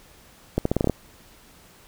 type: accelerating click train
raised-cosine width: 2 ms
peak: -7 dBFS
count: 8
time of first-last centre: 0.58-0.897 s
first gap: 74 ms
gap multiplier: 0.83
effects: pink hiss -52 dBFS RMS until 1.87 s